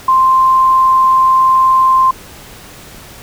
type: tone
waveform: sine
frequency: 1046.5 Hz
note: C6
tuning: in tune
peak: -6 dBFS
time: 0.08-2.11 s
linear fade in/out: 5 ms
effects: pink hiss -35 dBFS RMS until 3.22 s